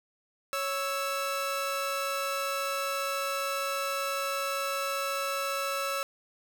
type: tone pair together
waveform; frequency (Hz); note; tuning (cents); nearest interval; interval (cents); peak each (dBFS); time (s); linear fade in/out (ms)
sawtooth; 554.4 / 1319.6; C#5 / E6; 0 / +1; octave + minor third; 1501; -29 / -28; 0.53-6.03; 0
effects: none